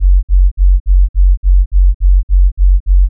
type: tone bursts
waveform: sine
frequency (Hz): 46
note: F#1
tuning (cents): -9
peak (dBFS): -3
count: 11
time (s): 0-3.09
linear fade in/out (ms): 50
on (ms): 230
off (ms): 56
effects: none